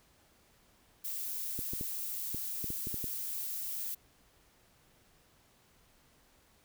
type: noise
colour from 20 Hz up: violet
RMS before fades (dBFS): -38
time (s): 1.04-3.95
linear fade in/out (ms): 10
type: clicks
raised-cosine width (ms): 3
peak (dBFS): -27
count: 9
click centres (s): 1.591 / 1.735 / 1.811 / 2.346 / 2.643 / 2.704 / 2.871 / 2.943 / 3.042
effects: pink hiss -66 dBFS RMS until 6.64 s